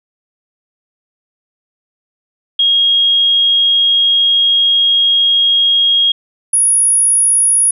sine tone pair in turn, 3269 / 10378 Hz, G#7 / E9, -28 / -28 cents, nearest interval octave + minor sixth, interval 2000 cents, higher second, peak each -8 dBFS, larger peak neither, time 2.59-6.12 / 6.53-7.71 s, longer first, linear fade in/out 5 ms, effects none

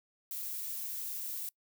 violet noise, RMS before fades -39 dBFS, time 0.31-1.49 s, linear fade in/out 2 ms, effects noise-tail reverb RT60 0.1 s tail -24 dB re dry

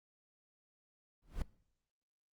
brown noise with exponential growth, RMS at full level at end -34 dBFS, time 1.22-1.42 s, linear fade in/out 1 ms, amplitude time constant 42 ms, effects noise-tail reverb RT60 0.8 s tail -22 dB re dry + Opus 48 kbps

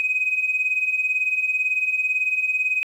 sine beating tone pair, 2500 / 2518 Hz, D#7 / D#7, +8 / +20 cents, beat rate 18 Hz, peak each -25 / -20 dBFS, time 0-2.83 s, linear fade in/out 0 ms, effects tanh soft clip ceiling -12 dBFS + 9-bit

